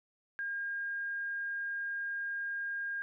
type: tone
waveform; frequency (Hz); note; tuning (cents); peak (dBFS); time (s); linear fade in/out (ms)
sine; 1615; G#6; -49; -34; 0.39-3.02; 0
effects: none